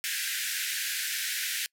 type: band-pass noise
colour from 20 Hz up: pink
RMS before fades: -32 dBFS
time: 0.04-1.66 s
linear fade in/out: 0 ms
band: 1500 to 16000 Hz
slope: 96 dB/octave
effects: noise-tail reverb RT60 0.1 s tail -26 dB re dry

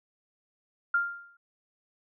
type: tone with exponential decay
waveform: sine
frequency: 1396.9 Hz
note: F6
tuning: in tune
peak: -20 dBFS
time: 0.94-1.37 s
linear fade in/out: 5 ms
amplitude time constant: 93 ms
effects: none

